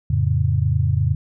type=chord; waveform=sine; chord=F augmented; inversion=none; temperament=equal; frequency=87.31 / 110 / 138.59 Hz; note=F2 / A2 / C#3; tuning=0 / 0 / 0 cents; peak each=-20 / -20 / -20 dBFS; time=0.1-1.15 s; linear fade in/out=5 ms; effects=none